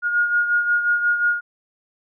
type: beating tone pair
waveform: sine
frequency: 1430 / 1435.6 Hz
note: F6 / F6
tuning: +41 / +47 cents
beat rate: 5.6 Hz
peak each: -17 / -25 dBFS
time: 0.02-1.41 s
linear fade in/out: 50 ms
effects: none